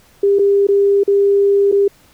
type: tone with dropouts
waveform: sine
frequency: 400 Hz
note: G4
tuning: 35 cents sharp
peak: -9 dBFS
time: 0.23-1.88 s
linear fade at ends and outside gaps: 5 ms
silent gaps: 0.388-0.392 / 0.67-0.686 / 1.035-1.077 / 1.716-1.723 s
effects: pink hiss -50 dBFS RMS until 2.13 s